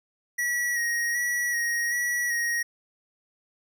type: tone with vibrato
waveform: square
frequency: 1907 Hz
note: A#6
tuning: 39 cents sharp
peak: -25 dBFS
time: 0.38-2.63 s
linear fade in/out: 10 ms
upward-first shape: square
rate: 1.3 Hz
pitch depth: 24 cents each way
effects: none